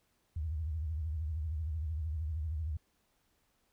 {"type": "tone with vibrato", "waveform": "sine", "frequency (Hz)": 78.2, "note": "D#2", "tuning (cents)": 9, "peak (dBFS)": -33, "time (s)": [0.36, 2.77], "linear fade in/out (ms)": 5, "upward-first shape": "sine", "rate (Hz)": 13, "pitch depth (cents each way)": 140, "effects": ["pink hiss -75 dBFS RMS until 3.72 s"]}